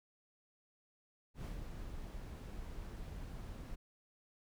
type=noise with ADSR envelope; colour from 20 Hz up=brown; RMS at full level=-42 dBFS; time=1.34-3.76 s; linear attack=100 ms; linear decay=160 ms; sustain=-4 dB; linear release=16 ms; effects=none